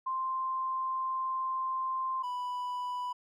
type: tone pair in turn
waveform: sine / triangle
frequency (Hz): 1046.5 / 989.3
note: C6 / B5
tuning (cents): 0 / +3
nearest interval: minor second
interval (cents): 97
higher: first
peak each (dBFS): -30 / -31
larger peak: first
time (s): 0.06-2.23 / 2.23-3.13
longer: first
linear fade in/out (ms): 10
effects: none